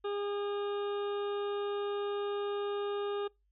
harmonic tone, 406.9 Hz, G#4, 35 cents flat, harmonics 1 / 2 / 3 / 4 / 6 / 7 / 8 / 9, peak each -33 / -44 / -43 / -51 / -57 / -53 / -59 / -52 dBFS, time 0.04-3.28 s, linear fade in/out 10 ms, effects noise-tail reverb RT60 0.2 s tail -24 dB re dry + added 50 Hz sine -70 dBFS peak until 3.51 s

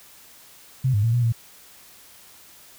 sine tone with pitch steps, 130.5 / 102.8 / 114.8 / 121.1 / 115.6 Hz, C3 / G#2 / A#2 / B2 / A#2, -4 / -17 / -26 / -34 / -14 cents, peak -17 dBFS, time 0.84-1.325 s, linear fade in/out 10 ms, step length 97 ms, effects white hiss -49 dBFS RMS until 2.78 s

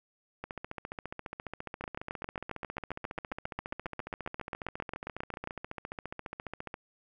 two click trains, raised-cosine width 0.5 ms, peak -23 / -20 dBFS, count 93 / 28, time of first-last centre 0.44-6.741 / 1.84-5.474 s, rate 14.6 / 7.43 Hz, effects none

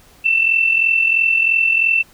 sine tone pair together, 2637 / 2680 Hz, E7 / E7, 0 / +28 cents, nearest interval unison, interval 28 cents, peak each -19 / -13 dBFS, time 0.24-2.03 s, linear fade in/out 20 ms, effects pink hiss -49 dBFS RMS until 2.13 s

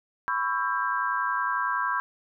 sine chord, C# half-diminished seventh, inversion third, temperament just, 997.9 / 1108.7 / 1330.5 / 1596.6 Hz, B5 / C#6 / E6 / G6, +18 / 0 / +16 / +31 cents, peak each -29 / -30 / -32 / -29 dBFS, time 0.28-2 s, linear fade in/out 0 ms, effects none

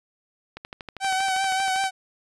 click train, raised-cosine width 0.3 ms, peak -20 dBFS, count 17, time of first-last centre 0.57-1.84 s, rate 12.6 Hz
sawtooth tone with vibrato, 766 Hz, G5, 40 cents flat, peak -18 dBFS, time 1-1.91 s, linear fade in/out 50 ms, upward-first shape triangle, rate 5.2 Hz, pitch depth 38 cents each way
effects resampled to 24000 Hz

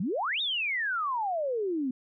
sine exponential two-way sweep, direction up then down, 160 to 3787 to 246.5 Hz, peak -27 dBFS, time 0-1.91 s, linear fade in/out 5 ms, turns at 0.41 s, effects none

